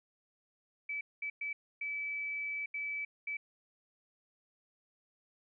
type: tone bursts at uneven times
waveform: sine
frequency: 2302 Hz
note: D7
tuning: 35 cents flat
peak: -35 dBFS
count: 6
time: 0.89-1.01 / 1.22-1.3 / 1.41-1.53 / 1.81-2.66 / 2.74-3.05 / 3.27-3.37 s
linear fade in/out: 5 ms
effects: none